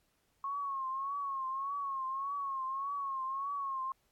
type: tone with vibrato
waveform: sine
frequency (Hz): 1092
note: C#6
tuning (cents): -26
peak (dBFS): -34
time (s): 0.44-3.92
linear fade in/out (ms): 2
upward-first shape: triangle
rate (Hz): 1.7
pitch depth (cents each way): 81
effects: pink hiss -75 dBFS RMS until 4.11 s + AAC 64 kbps